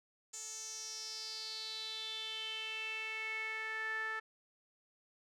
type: tone with band-pass filter sweep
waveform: sawtooth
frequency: 440 Hz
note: A4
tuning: in tune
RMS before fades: -42 dBFS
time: 0.33-4.2 s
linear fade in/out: 10 ms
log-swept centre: 7000 to 1600 Hz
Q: 6.2
effects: none